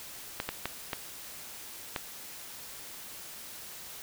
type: clicks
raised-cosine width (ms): 0.3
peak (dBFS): -15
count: 5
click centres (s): 0.401 / 0.49 / 0.656 / 0.932 / 1.962
effects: white hiss -45 dBFS RMS until 4.02 s